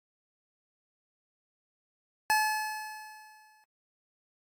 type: tone with exponential decay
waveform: 25% pulse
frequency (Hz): 860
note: A5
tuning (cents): -40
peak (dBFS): -18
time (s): 2.3-3.64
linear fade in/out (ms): 0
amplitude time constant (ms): 290
effects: AAC 64 kbps